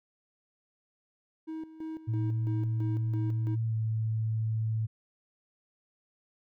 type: tone with tremolo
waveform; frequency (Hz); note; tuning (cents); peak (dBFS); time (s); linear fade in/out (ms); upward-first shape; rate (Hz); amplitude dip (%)
triangle; 318.1; D#4; +38; -33; 1.47-3.56; 20; square; 3; 75
type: tone with pitch glide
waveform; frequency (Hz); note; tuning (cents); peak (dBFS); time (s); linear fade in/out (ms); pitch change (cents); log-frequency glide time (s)
sine; 113.1 to 110.71; A2 to A2; +48 to +11; -27; 2.07-4.87; 20; -37; 3.66-3.75
effects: none